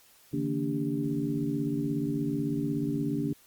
sine tone cluster, 144.8 / 161.2 / 231.2 / 288.6 / 396.1 Hz, D3 / E3 / A#3 / D4 / G4, -24 / -38 / -14 / -30 / +18 cents, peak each -34 / -37 / -34 / -30 / -38 dBFS, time 0.33-3.33 s, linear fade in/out 5 ms, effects white hiss -59 dBFS RMS until 3.46 s + Opus 48 kbps

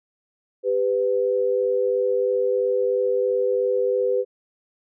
sine tone pair together, 396.4 / 499.4 Hz, G4 / B4, +19 / +19 cents, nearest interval major third, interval 400 cents, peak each -23 / -20 dBFS, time 0.63-4.25 s, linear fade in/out 50 ms, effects none

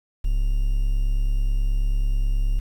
triangle tone, 34.65 Hz, C#1, in tune, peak -16 dBFS, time 0.24-2.6 s, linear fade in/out 10 ms, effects 8-bit

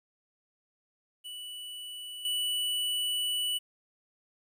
square tone with level steps, 2960 Hz, F#7, in tune, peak -40 / -29 dBFS, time 1.24-3.59 s, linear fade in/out 20 ms, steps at 2.25 s, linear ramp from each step 2 ms, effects 11-bit

